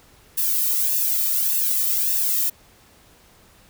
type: noise with flanger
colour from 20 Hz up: violet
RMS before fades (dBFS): -21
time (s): 0.37-2.5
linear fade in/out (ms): 10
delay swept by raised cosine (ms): 1.1 to 1.64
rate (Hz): 1.7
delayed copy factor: +0.9
effects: pink hiss -53 dBFS RMS until 3.69 s